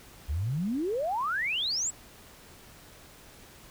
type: exponential sweep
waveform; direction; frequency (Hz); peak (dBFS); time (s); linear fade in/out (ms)
sine; up; 66.1 to 8030; -27; 0.28-1.91; 20
effects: pink hiss -52 dBFS RMS until 3.7 s